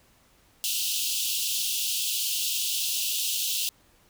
pink high-pass noise, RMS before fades -28 dBFS, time 0.64-3.69 s, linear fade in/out 0 ms, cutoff 2700 Hz, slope 96 dB/octave, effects pink hiss -61 dBFS RMS until 4.09 s

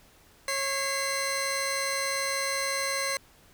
15% pulse tone pair together, 546.7 / 2055 Hz, C#5 / C7, -24 / -32 cents, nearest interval octave + major seventh, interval 2292 cents, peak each -24 dBFS, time 0.48-3.17 s, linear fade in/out 2 ms, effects pink hiss -58 dBFS RMS until 3.53 s

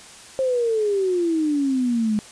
sine exponential sweep, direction down, 535 to 207.7 Hz, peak -18 dBFS, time 0.39-2.19 s, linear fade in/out 0 ms, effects white hiss -43 dBFS RMS until 2.31 s + resampled to 22050 Hz

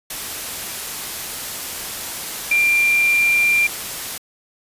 sine tone in noise, 2379 Hz, D7, 22 cents sharp, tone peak -13 dBFS, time 2.51-3.67 s, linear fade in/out 5 ms, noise white, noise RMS -28 dBFS, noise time 0.1-4.18 s, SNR +12 dB, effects resampled to 32000 Hz

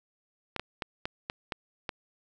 clicks, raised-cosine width 0.3 ms, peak -16 dBFS, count 7, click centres 0.563 / 0.596 / 0.822 / 1.055 / 1.299 / 1.522 / 1.892 s, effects none

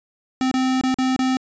square tone with dropouts, 259.3 Hz, C4, 15 cents flat, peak -18 dBFS, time 0.41-1.37 s, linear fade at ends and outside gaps 1 ms, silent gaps 0.514-0.54 / 0.812-0.836 / 0.943-0.986 / 1.163-1.191 s, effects resampled to 16000 Hz

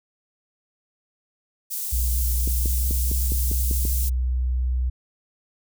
white high-pass noise, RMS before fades -29 dBFS, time 1.7-4.1 s, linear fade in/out 20 ms, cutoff 7900 Hz, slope 12 dB/octave
sine tone with pitch glide, 60.9 to 62.68 Hz, B1 to B1, -24 to +26 cents, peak -20 dBFS, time 1.92-4.9 s, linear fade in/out 10 ms, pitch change +50 cents, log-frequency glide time 2.28-2.91 s
clicks, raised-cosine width 3 ms, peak -17 dBFS, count 8, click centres 2.476 / 2.658 / 2.91 / 3.115 / 3.32 / 3.515 / 3.712 / 3.852 s
effects none

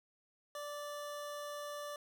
25% pulse tone, 585 Hz, D5, 7 cents flat, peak -38 dBFS, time 0.55-1.96 s, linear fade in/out 2 ms, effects none

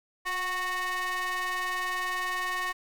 40% pulse ring-modulated tone, 370 Hz, F#4, in tune, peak -25 dBFS, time 0.25-2.73 s, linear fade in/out 20 ms, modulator 1470 Hz, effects none

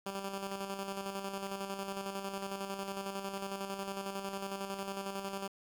10% pulse tone with tremolo, 195.9 Hz, G3, 1 cent flat, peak -28 dBFS, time 0.06-5.48 s, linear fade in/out 5 ms, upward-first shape square, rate 11 Hz, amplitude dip 45%, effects 10-bit

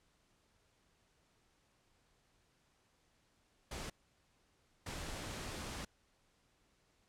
pink noise bursts at uneven times, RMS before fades -44 dBFS, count 2, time 3.71-3.9 / 4.86-5.85 s, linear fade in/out 5 ms, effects pink hiss -74 dBFS RMS until 7.08 s + low-pass 9000 Hz 12 dB/octave

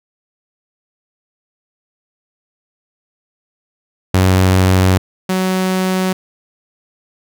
sawtooth tone pair in turn, 93.3 / 186.6 Hz, F#2 / F#3, +15 / +15 cents, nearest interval octave, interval 1200 cents, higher second, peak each -5 / -10 dBFS, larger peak first, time 4.14-4.98 / 5.29-6.13 s, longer neither, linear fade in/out 5 ms, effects none

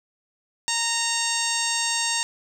harmonic tone with a mistuned harmonic, 925 Hz, A#5, 14 cents flat, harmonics 1 / 2 / 3 / 4 / 5 / 6 / 7 / 8 / 9, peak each -31 / -31 / -31 / -31 / -31 / -31 / -31 / -31 / -31 dBFS, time 0.68-2.23 s, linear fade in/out 0 ms, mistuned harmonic 5, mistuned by -28 cents, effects 8-bit

